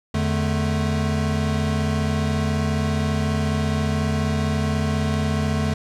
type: tone cluster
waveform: square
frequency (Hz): 84.3 / 148.5 / 218.3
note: E2 / D3 / A3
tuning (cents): +39 / +20 / -13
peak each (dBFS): -25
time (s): 0.14-5.74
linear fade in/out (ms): 5
effects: low-pass 8000 Hz 12 dB/octave + 9-bit